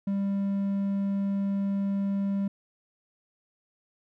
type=tone; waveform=triangle; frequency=197.9 Hz; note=G3; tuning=17 cents sharp; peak=-23 dBFS; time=0.07-2.48 s; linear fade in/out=5 ms; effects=none